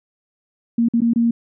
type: tone with dropouts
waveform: sine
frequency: 233.1 Hz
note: A#3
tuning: in tune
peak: -13 dBFS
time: 0.78-1.31 s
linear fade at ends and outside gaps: 5 ms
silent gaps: 0.886-0.936 / 1.006-1.017 / 1.135-1.159 s
effects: none